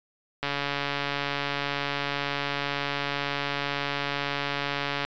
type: click train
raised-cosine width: 0.3 ms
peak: -12 dBFS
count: 657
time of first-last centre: 0.43-5.05 s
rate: 142 Hz
effects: resampled to 16000 Hz